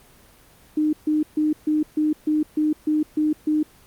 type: tone bursts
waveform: sine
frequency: 305.6 Hz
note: D#4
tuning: 31 cents flat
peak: -17 dBFS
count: 10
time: 0.77-3.63 s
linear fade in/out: 5 ms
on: 160 ms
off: 140 ms
effects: pink hiss -52 dBFS RMS until 3.86 s + Opus 24 kbps